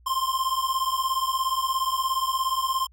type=beating tone pair; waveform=square; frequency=1044 / 1061 Hz; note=C6 / C6; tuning=-4 / +24 cents; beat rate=17 Hz; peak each=-27 dBFS; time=0.06-2.87 s; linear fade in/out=10 ms; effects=added 60 Hz sine -52 dBFS peak until 2.92 s